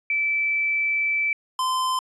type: tone pair in turn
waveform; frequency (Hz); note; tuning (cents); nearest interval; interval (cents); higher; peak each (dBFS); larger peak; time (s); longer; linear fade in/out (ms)
sine / square; 2319 / 1031.2; D7 / C6; -22 / -26; octave + major second; 1404; first; -20 / -22; first; 0.1-1.33 / 1.59-1.99; first; 2
effects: resampled to 24000 Hz